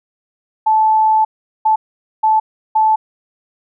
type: tone bursts at uneven times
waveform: sine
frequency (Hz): 872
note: A5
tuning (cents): -16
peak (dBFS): -9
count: 4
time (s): 0.66-1.25 / 1.65-1.76 / 2.23-2.4 / 2.75-2.96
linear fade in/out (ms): 10
effects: none